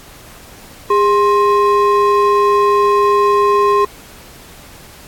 triangle ring-modulated tone, 731 Hz, F#5, 21 cents flat, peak -4 dBFS, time 0.9-3.85 s, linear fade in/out 5 ms, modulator 324 Hz, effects pink hiss -39 dBFS RMS until 5.07 s + AAC 64 kbps

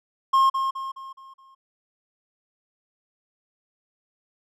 triangle tone with echo, 1071 Hz, C6, 40 cents sharp, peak -13 dBFS, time 0.33-0.5 s, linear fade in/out 10 ms, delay 210 ms, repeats 5, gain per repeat -7 dB, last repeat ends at 1.55 s, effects none

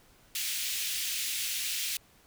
pink high-pass noise, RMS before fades -33 dBFS, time 0.35-1.97 s, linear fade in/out 2 ms, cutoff 2400 Hz, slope 24 dB/octave, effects pink hiss -61 dBFS RMS until 2.26 s

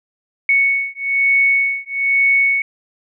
sine beating tone pair, 2217 / 2218.1 Hz, C#7 / C#7, 0 / 0 cents, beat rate 1.1 Hz, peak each -16 dBFS, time 0.49-2.62 s, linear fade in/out 2 ms, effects none

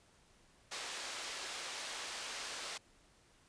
white band-pass noise, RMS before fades -44 dBFS, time 0.71-2.78 s, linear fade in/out 10 ms, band 420 to 5500 Hz, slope 12 dB/octave, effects pink hiss -67 dBFS RMS until 3.48 s + resampled to 22050 Hz

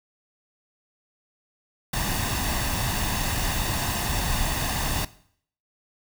pink noise with comb filter, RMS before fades -26 dBFS, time 1.93-5.05 s, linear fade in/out 5 ms, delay 1.1 ms, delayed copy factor +0.55, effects noise-tail reverb RT60 0.6 s tail -18 dB re dry

